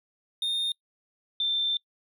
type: tone pair in turn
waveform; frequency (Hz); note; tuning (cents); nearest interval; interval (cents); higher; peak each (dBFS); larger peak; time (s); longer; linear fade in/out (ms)
triangle / sine; 3658 / 3566; A#7 / A7; -33 / +22; unison; 45; first; -24; neither; 0.42-0.72 / 1.4-1.77; second; 2
effects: noise-tail reverb RT60 0.1 s tail -24 dB re dry